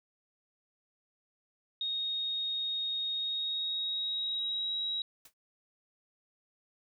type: tone with pitch glide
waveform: sine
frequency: 3729 to 3847 Hz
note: A#7 to B7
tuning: 0 to -46 cents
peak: -31 dBFS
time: 1.81-5.02 s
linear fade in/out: 2 ms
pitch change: +54 cents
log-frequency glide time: 3.13-4.74 s
type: noise with exponential decay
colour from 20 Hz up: white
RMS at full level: -48 dBFS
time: 5.25-5.34 s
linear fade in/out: 5 ms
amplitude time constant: 18 ms
effects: none